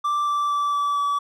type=tone with pitch steps; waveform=triangle; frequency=1174 / 1167.2 / 1160.5 / 1153.8 / 1147.2 Hz; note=D6 / D6 / D6 / D6 / D6; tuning=-1 / -11 / -21 / -31 / -41 cents; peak=-18 dBFS; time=0.04-1.19 s; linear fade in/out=10 ms; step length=230 ms; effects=none